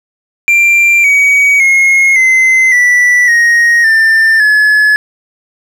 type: tone with pitch steps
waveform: triangle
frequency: 2369 / 2261 / 2157 / 2059 / 1964.7 / 1874.9 / 1789.2 / 1707.4 Hz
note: D7 / C#7 / C#7 / C7 / B6 / A#6 / A6 / G#6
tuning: +14 / +34 / -48 / -28 / -10 / +9 / +28 / +47 cents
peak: -3 dBFS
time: 0.48-4.96 s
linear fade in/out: 0 ms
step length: 560 ms
effects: none